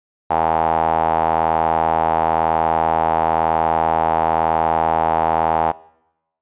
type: tone with band-pass filter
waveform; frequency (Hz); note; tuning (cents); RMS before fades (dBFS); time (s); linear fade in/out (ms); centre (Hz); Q
sawtooth; 81; E2; -30; -17; 0.3-5.72; 10; 810; 5.9
effects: noise-tail reverb RT60 0.9 s tail -22 dB re dry + resampled to 8000 Hz